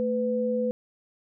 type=tone pair together; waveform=sine; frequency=222.7 / 500 Hz; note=A3 / B4; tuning=+21 / +21 cents; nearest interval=octave + major second; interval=1400 cents; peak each=-28 / -25 dBFS; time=0-0.71 s; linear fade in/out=0 ms; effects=none